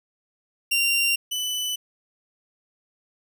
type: tone pair in turn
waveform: sawtooth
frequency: 2770 / 2991 Hz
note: F7 / F#7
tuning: -15 / +18 cents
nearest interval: minor second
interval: 133 cents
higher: second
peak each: -16 / -22 dBFS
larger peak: first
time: 0.71-1.16 / 1.31-1.76 s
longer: neither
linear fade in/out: 10 ms
effects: none